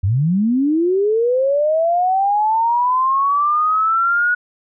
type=linear sweep; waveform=sine; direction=up; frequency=86.5 to 1464 Hz; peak=-13 dBFS; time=0.03-4.35 s; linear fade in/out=10 ms; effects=none